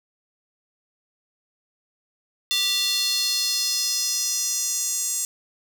square tone with high-pass filter sweep, 391.7 Hz, G4, 1 cent flat, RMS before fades -24 dBFS, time 2.51-5.25 s, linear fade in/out 0 ms, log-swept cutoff 3600 to 7300 Hz, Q 3.6, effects none

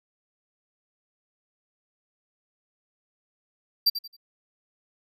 square tone with echo, 4700 Hz, D8, 1 cent sharp, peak -17 dBFS, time 3.86-3.9 s, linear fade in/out 10 ms, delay 89 ms, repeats 3, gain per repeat -11 dB, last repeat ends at 4.167 s, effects none

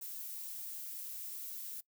violet noise, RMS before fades -44 dBFS, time 0.01-1.81 s, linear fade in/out 10 ms, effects noise-tail reverb RT60 0.1 s tail -21 dB re dry

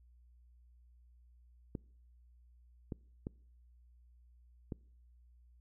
clicks, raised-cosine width 3 ms, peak -26 dBFS, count 4, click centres 1.752 / 2.922 / 3.269 / 4.722 s, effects noise-tail reverb RT60 0.6 s tail -26 dB re dry + added 60 Hz sine -60 dBFS peak until 5.6 s

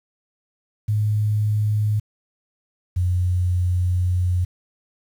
sine tone pair in turn, 105.9 / 89.88 Hz, G#2 / F#2, +34 / -50 cents, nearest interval minor third, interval 284 cents, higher first, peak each -17 / -17 dBFS, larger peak neither, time 0.88-2 / 2.96-4.45 s, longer second, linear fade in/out 10 ms, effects 8-bit

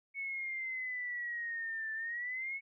sine exponential two-way sweep, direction down then up, 2217 to 1760 to 2217 Hz, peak -36 dBFS, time 0.14-2.61 s, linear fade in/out 50 ms, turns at 1.93 s, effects none

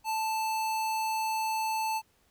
square tone, 880 Hz, A5, in tune, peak -29 dBFS, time 0.04-2.02 s, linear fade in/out 50 ms, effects pink hiss -68 dBFS RMS until 2.3 s

